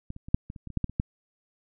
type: clicks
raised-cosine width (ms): 5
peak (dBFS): -23 / -30 / -28 / -7 / -25 / -30 / -26 / -28 / -13 / -13 / -28 / -12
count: 12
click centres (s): 0.104 / 0.164 / 0.285 / 0.345 / 0.501 / 0.562 / 0.673 / 0.703 / 0.773 / 0.843 / 0.896 / 0.999
effects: none